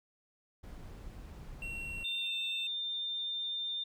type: noise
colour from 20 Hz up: brown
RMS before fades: -46 dBFS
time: 0.63-2.04 s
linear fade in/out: 10 ms
type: tone with pitch glide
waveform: triangle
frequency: 2733 to 2669 Hz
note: F7 to E7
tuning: -38 to +21 cents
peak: -38 dBFS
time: 1.62-2.67 s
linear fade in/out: 2 ms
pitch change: -41 cents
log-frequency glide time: 2.19-2.34 s
type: tone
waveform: sine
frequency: 3604 Hz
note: A7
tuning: 41 cents sharp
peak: -34 dBFS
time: 2.04-3.84 s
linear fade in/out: 10 ms
effects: none